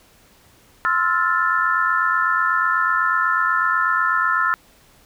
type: chord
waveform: sine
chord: F major seventh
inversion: second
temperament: equal with one note detuned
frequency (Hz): 1046.5 / 1318.5 / 1406.6 / 1760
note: C6 / E6 / F6 / A6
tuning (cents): 0 / 0 / +12 / 0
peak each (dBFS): -24 / -20 / -21 / -23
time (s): 0.85-4.54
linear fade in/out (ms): 0
effects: pink hiss -53 dBFS RMS until 5.05 s